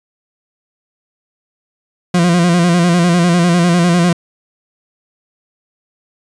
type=tone with vibrato; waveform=40% pulse; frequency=173.7 Hz; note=F3; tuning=9 cents flat; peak=-8 dBFS; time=2.14-4.13 s; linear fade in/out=5 ms; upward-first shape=square; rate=10 Hz; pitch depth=47 cents each way; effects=resampled to 22050 Hz